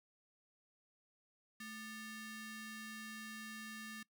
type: ring-modulated tone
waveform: sawtooth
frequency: 990 Hz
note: B5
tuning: 4 cents sharp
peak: -40 dBFS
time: 1.6-4.03 s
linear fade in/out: 5 ms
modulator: 771 Hz
effects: noise-tail reverb RT60 0.1 s tail -21 dB re dry